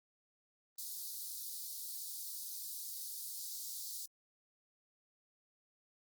white high-pass noise, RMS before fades -44 dBFS, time 0.78-4.06 s, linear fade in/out 5 ms, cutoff 4000 Hz, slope 48 dB/octave, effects Opus 32 kbps

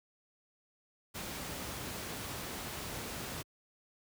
pink noise, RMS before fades -41 dBFS, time 1.14-3.43 s, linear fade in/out 20 ms, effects high-pass 60 Hz 12 dB/octave

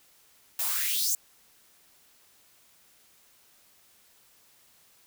blue noise with high-pass filter sweep, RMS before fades -28 dBFS, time 0.59-1.15 s, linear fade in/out 2 ms, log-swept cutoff 630 to 7400 Hz, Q 3.8, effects white hiss -61 dBFS RMS until 5.06 s

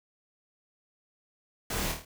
pink noise with echo, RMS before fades -33 dBFS, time 1.7-1.92 s, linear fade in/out 5 ms, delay 26 ms, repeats 5, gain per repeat -4 dB, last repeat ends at 2.05 s, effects none

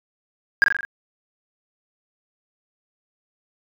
sine tone with echo, 1623 Hz, G#6, 40 cents flat, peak -8 dBFS, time 0.62-0.64 s, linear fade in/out 0 ms, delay 42 ms, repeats 5, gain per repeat -4 dB, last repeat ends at 0.85 s, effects tanh soft clip ceiling -10 dBFS

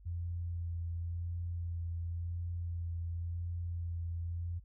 sine tone with vibrato, 85.5 Hz, F2, 36 cents flat, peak -35 dBFS, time 0.05-4.6 s, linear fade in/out 20 ms, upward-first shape sine, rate 0.93 Hz, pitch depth 17 cents each way, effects added 50 Hz sine -54 dBFS peak until 4.64 s

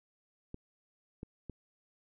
clicks, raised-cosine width 3 ms, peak -29 dBFS, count 3, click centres 0.544 / 1.231 / 1.497 s, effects none

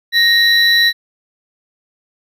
triangle tone pair together, 1864.7 / 3951 Hz, A#6 / B7, 0 / 0 cents, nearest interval octave + minor second, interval 1300 cents, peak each -10 dBFS, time 0.12-0.93 s, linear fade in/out 50 ms, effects none

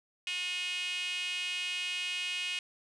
sawtooth tone with high-pass filter, 360 Hz, F#4, 47 cents flat, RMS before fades -35 dBFS, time 0.27-2.59 s, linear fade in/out 2 ms, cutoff 2700 Hz, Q 6.8, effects resampled to 22050 Hz + 10-bit

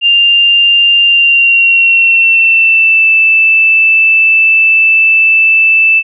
sine tone with pitch glide, 2794 to 2642 Hz, F7 to E7, 0 to +3 cents, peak -4 dBFS, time 0.01-6.03 s, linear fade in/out 50 ms, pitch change -97 cents, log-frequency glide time 1.04-3.08 s, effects none

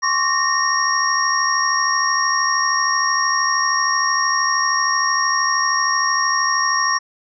sine tone cluster, 1063 / 1136 / 1843 / 5600 Hz, C6 / C#6 / A#6 / F8, +27 / +42 / -20 / +4 cents, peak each -21 dBFS, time 0.02-6.99 s, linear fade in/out 20 ms, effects none

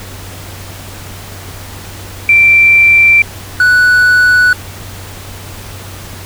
sine / triangle tone pair in turn, 2349 / 1479.8 Hz, D7 / F#6, 0 / 0 cents, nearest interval minor sixth, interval 800 cents, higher first, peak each -3 dBFS, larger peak neither, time 2.29-3.22 / 3.6-4.53 s, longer neither, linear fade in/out 2 ms, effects added 95 Hz sine -29 dBFS peak until 6.25 s + pink hiss -30 dBFS RMS until 6.25 s

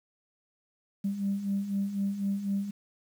sine beating tone pair, 195.6 / 199.6 Hz, G3 / G3, -4 / +32 cents, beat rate 4 Hz, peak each -34 / -28 dBFS, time 1.04-2.71 s, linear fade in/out 10 ms, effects tanh soft clip ceiling -21 dBFS + 9-bit

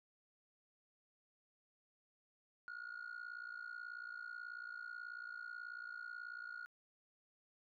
sine tone with amplitude modulation, 1434 Hz, F6, 45 cents sharp, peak -40 dBFS, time 2.68-6.66 s, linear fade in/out 0 ms, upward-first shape sine, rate 58.3 Hz, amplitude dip 90%, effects tanh soft clip ceiling -42 dBFS

